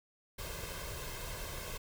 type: noise with comb filter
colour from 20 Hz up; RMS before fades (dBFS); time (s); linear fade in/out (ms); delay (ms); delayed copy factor
pink; -42; 0.38-1.78; 10; 1.9; +0.65
effects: none